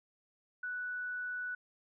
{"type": "tone", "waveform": "sine", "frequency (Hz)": 1481, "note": "F#6", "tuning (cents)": 1, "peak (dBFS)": -36, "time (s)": [0.63, 1.55], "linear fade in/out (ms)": 5, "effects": []}